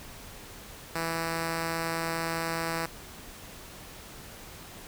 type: tone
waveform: 5% pulse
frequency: 164.81 Hz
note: E3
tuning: in tune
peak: -18 dBFS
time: 0.95-2.86 s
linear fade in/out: 5 ms
effects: pink hiss -46 dBFS RMS until 4.87 s